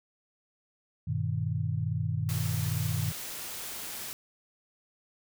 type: chord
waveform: sine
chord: G augmented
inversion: none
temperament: equal with one note detuned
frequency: 98 / 120.37 / 155.56 Hz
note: G2 / B2 / D#3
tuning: 0 / -44 / 0 cents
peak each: -32 dBFS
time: 1.07-3.12 s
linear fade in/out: 10 ms
type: noise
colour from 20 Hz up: white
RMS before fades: -39 dBFS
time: 2.29-4.13 s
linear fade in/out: 0 ms
effects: none